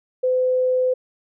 sine tone, 509 Hz, C5, 48 cents flat, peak -16 dBFS, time 0.23-0.94 s, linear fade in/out 10 ms, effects none

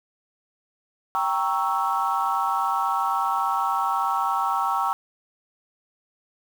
sine chord, G diminished seventh, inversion none, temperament equal, 784 / 932.3 / 1108.7 / 1318.5 Hz, G5 / Bb5 / Db6 / Fb6, 0 / 0 / 0 / 0 cents, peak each -26 dBFS, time 1.15-4.93 s, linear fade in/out 0 ms, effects tanh soft clip ceiling -12 dBFS + 7-bit

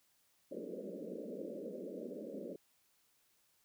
white band-pass noise, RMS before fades -45 dBFS, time 0.51-2.56 s, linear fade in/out 5 ms, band 180 to 580 Hz, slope 96 dB/octave, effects white hiss -74 dBFS RMS until 3.64 s

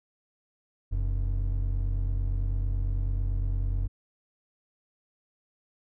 triangle tone pair together, 43.7 / 92.7 Hz, F1 / F#2, +2 / +4 cents, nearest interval octave + minor second, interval 1302 cents, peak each -24 / -29 dBFS, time 0.91-3.88 s, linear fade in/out 20 ms, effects none

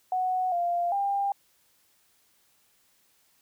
sine tone with pitch steps, 740 / 696 / 798 Hz, F#5 / F5 / G5, 0 / -6 / +31 cents, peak -24 dBFS, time 0.12-1.32 s, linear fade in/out 2 ms, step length 400 ms, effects white hiss -66 dBFS RMS until 3.41 s

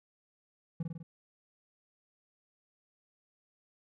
triangle tone with echo, 164.81 Hz, E3, in tune, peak -29 dBFS, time 0.8-0.83 s, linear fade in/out 5 ms, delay 50 ms, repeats 4, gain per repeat -3 dB, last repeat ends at 1.03 s, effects none

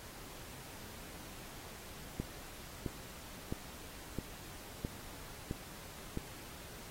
click train, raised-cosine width 3 ms, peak -23 dBFS, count 7, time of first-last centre 2.2-6.174 s, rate 1.51 Hz, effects pink hiss -51 dBFS RMS until 6.9 s + AAC 48 kbps

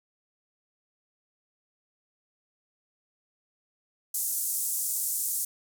white band-pass noise, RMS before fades -30 dBFS, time 4.14-5.45 s, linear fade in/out 5 ms, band 7200 to 14000 Hz, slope 24 dB/octave, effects none

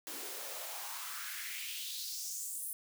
white noise with high-pass filter sweep, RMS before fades -42 dBFS, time 0.07-2.73 s, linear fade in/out 0 ms, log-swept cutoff 290 to 11000 Hz, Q 3.1, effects none

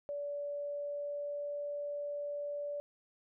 sine tone with pitch glide, 576 to 579.7 Hz, D5 to D5, -34 to -23 cents, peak -36 dBFS, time 0.09-2.8 s, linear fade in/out 0 ms, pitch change +11 cents, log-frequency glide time 0.21-1.62 s, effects none

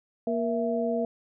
sine tone cluster, 234.9 / 472.2 / 665 Hz, A#3 / A#4 / E5, +13 / +22 / +15 cents, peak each -29 dBFS, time 0.27-1.05 s, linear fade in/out 2 ms, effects none

